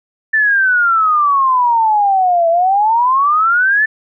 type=exponential two-way sweep; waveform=sine; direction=down then up; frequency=1781 to 659.3 to 1781 Hz; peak=-9 dBFS; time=0.33-3.86 s; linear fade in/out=10 ms; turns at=2.49 s; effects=none